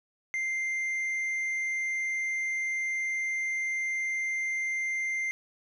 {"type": "tone with tanh clipping", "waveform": "sine", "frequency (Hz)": 2093, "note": "C7", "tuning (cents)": 0, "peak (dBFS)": -29, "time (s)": [0.34, 5.31], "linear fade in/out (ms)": 0, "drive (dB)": 4, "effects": []}